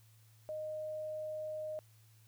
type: tone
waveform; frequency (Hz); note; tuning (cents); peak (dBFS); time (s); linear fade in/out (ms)
sine; 618; D#5; -12; -38; 0.49-1.79; 0
effects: added 110 Hz sine -61 dBFS peak until 2.27 s + white hiss -69 dBFS RMS until 2.27 s